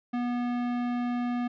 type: tone with tanh clipping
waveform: sine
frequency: 243.2 Hz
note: B3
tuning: 26 cents flat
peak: -29 dBFS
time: 0.13-1.48 s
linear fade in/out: 10 ms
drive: 18 dB
effects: none